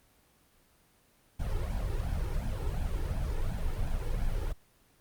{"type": "noise with flanger", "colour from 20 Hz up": "brown", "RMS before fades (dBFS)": -31, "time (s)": [1.39, 4.53], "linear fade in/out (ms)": 10, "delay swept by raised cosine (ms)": [1.2, 2.3], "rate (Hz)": 2.8, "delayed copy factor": 0.95, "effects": ["pink hiss -65 dBFS RMS until 5 s", "Opus 24 kbps"]}